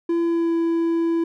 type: tone with pitch glide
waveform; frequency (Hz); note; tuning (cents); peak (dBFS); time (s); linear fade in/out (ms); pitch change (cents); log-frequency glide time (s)
triangle; 337.9 to 333.2; E4 to E4; +43 to +19; -16; 0.09-1.24; 5; -24; 0.21-0.54
effects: none